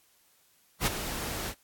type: noise with ADSR envelope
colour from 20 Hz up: pink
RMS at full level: -24 dBFS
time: 0.8-1.55 s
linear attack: 65 ms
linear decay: 21 ms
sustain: -11 dB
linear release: 66 ms
effects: white hiss -65 dBFS RMS until 1.63 s + AAC 64 kbps